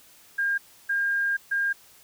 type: tone bursts at uneven times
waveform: sine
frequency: 1610 Hz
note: G6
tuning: 46 cents sharp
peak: -22 dBFS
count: 3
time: 0.38-0.58 / 0.89-1.37 / 1.51-1.73 s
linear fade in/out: 10 ms
effects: white hiss -54 dBFS RMS until 2.03 s